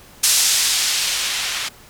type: noise with low-pass filter sweep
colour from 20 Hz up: violet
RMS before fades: -19 dBFS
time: 0.23-1.69 s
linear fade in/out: 10 ms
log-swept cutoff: 6600 to 2600 Hz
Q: 0.82
effects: pink hiss -45 dBFS RMS until 1.89 s